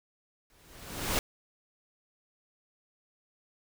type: noise with exponential growth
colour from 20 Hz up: pink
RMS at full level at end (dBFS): -26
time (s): 0.5-1.19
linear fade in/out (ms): 1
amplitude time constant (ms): 150
effects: none

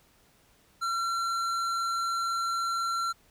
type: tone with hard clipping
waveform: triangle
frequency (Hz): 1361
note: F6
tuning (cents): -45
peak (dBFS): -29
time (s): 0.81-3.13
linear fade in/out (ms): 20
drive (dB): 15
effects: pink hiss -63 dBFS RMS until 3.3 s

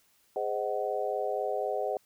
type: chord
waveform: sine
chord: Ab dominant seventh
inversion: none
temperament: just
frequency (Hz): 415.3 / 519.1 / 623 / 747.5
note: Ab4 / C5 / Eb5 / Gb5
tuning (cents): 0 / -14 / +2 / +17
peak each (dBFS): -34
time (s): 0.36-1.97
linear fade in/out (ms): 2
effects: white hiss -67 dBFS RMS until 2.05 s

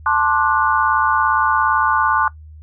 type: chord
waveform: sine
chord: D dominant seventh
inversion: second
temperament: just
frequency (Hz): 881 / 1057.2 / 1174.7 / 1468.3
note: A5 / C6 / D6 / F#6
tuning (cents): +2 / +18 / 0 / -14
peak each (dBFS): -19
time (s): 0.06-2.28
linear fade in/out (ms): 2
effects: noise-tail reverb RT60 0.1 s tail -18 dB re dry + added 77 Hz sine -36 dBFS peak until 2.62 s

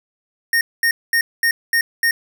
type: tone bursts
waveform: square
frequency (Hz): 1846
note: A#6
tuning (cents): -17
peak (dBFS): -14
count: 6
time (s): 0.53-2.11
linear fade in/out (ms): 2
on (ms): 80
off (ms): 220
effects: none

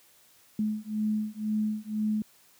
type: beating tone pair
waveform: sine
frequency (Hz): 213 / 215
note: G#3 / A3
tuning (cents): +44 / -40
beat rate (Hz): 2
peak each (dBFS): -30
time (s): 0.59-2.22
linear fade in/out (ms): 2
effects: white hiss -60 dBFS RMS until 2.59 s + high-pass 60 Hz 12 dB/octave

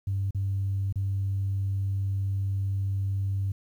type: tone with dropouts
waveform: sine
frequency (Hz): 97.8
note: G2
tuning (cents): -4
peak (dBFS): -24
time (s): 0.07-3.52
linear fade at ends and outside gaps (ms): 5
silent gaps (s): 0.308-0.347 / 0.926-0.957
effects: tanh soft clip ceiling -21 dBFS + 10-bit

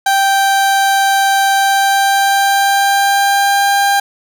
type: tone with pitch glide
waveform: 30% pulse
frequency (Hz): 784 to 798.6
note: G5 to G5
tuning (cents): 0 to +32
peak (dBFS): -7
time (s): 0.06-4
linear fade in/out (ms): 5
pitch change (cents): +32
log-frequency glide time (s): 1.54-3.68
effects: none

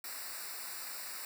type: noise with comb filter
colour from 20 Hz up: white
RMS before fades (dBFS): -43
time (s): 0.04-1.25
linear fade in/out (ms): 2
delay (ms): 0.31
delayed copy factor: -1
effects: none

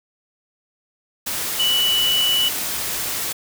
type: tone in noise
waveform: sine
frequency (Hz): 2960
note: F#7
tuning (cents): 0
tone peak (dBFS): -16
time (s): 1.59-2.49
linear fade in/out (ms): 10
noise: white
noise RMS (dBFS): -25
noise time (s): 1.26-3.33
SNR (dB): +6
effects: none

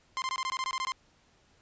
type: tone bursts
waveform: sawtooth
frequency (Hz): 1046.5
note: C6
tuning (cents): 0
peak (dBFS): -26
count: 11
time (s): 0.17-0.92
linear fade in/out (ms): 0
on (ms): 50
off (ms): 20
effects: pink hiss -65 dBFS RMS until 1.61 s + resampled to 16000 Hz

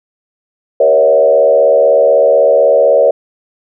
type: tone with frequency modulation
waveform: sine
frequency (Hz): 554.4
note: C#5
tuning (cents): 0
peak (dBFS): -5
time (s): 0.8-3.11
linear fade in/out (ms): 5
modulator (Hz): 76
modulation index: 1.2
effects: none

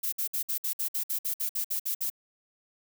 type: noise bursts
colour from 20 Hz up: violet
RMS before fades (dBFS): -30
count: 14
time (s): 0.03-2.101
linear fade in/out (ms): 10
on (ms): 95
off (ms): 57
effects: none

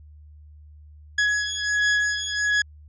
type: beating tone pair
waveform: 40% pulse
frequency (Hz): 1677 / 1678.4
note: G#6 / G#6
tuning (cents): +16 / +18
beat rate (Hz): 1.4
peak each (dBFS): -23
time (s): 1.18-2.62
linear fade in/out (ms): 5
effects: added 75 Hz sine -44 dBFS peak until 2.88 s + resampled to 16000 Hz

